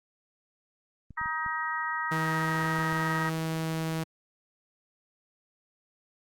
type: clicks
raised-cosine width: 5 ms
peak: -33 dBFS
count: 6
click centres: 1.107 / 1.214 / 1.259 / 1.463 / 2.789 / 2.929 s
type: harmonic tone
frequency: 315.6 Hz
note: D#4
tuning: 25 cents sharp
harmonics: 3 / 4 / 5 / 6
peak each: -35 / -33 / -38 / -33 dBFS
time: 1.17-3.3 s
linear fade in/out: 10 ms
type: tone with pitch glide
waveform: sawtooth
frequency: 160 to 161.11 Hz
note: D#3 to E3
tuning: +49 to -39 cents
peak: -25 dBFS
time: 2.11-4.04 s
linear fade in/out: 10 ms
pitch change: +12 cents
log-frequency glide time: 2.27-2.68 s
effects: Opus 32 kbps